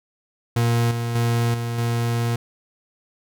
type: tone with level steps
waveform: 40% pulse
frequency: 117.6 Hz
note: A#2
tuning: 16 cents sharp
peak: -16 / -22 / -17 / -23 / -19 dBFS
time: 0.56-2.36 s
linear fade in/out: 5 ms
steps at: 0.91 / 1.15 / 1.54 / 1.78 s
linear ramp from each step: 2 ms
effects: none